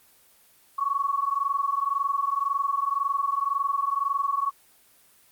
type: tone pair together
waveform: sine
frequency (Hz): 1105.1 / 1127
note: C#6 / C#6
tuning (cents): -6 / +28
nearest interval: unison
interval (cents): 34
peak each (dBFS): -26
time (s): 0.78-4.51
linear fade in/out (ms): 10
effects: white hiss -58 dBFS RMS until 5.31 s + Opus 24 kbps